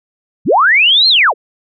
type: linear two-way sweep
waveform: sine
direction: up then down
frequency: 88.9 to 4287 to 332.2 Hz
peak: -6 dBFS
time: 0.45-1.34 s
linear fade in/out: 50 ms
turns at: 1.08 s
effects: none